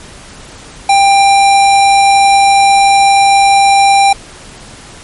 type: tone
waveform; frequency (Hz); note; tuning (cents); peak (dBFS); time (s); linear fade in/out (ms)
square; 793; G5; +20; -5; 0.89-4.13; 5
effects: pink hiss -33 dBFS RMS until 5.03 s + MP3 48 kbps

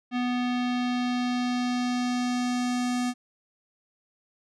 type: tone with low-pass filter sweep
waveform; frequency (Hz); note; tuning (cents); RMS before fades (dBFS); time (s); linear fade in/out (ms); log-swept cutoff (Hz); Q
square; 246.9; B3; 0; -27; 0.11-3.14; 50; 3100 to 8000; 1.4
effects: none

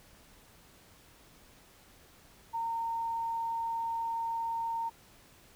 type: tone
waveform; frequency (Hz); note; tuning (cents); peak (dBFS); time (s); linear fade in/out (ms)
sine; 917; A#5; -29; -31; 2.53-4.9; 20
effects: pink hiss -59 dBFS RMS until 5.55 s

